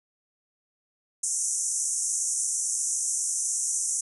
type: band-pass noise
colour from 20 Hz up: pink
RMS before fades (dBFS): -28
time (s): 1.23-4.01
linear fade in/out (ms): 5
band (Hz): 5900 to 10000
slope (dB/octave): 96
effects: none